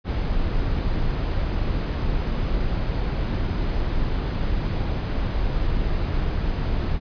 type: noise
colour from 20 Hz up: brown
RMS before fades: -23 dBFS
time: 0.04-7 s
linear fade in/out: 50 ms
effects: resampled to 11025 Hz